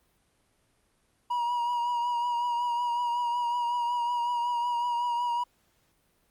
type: tone with vibrato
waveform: triangle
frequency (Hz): 959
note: A#5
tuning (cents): +49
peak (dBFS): -24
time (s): 1.3-5.44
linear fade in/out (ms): 10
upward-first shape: triangle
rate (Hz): 5.4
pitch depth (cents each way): 34
effects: pink hiss -69 dBFS RMS until 6.3 s + Opus 32 kbps